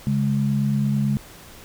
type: tone pair together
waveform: sine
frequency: 138.62 / 207.7 Hz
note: C#3 / G#3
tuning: 0 / 0 cents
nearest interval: perfect fifth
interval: 700 cents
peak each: -21 dBFS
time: 0.07-1.17 s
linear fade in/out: 0 ms
effects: pink hiss -44 dBFS RMS until 1.64 s